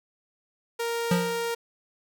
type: tone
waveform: sawtooth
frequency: 466.2 Hz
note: A#4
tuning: in tune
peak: -23 dBFS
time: 0.79-1.55 s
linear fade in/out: 10 ms
type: tone with exponential decay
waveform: square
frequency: 176.2 Hz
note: F3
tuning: 16 cents sharp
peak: -19 dBFS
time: 1.11-1.51 s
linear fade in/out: 5 ms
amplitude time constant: 85 ms
effects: none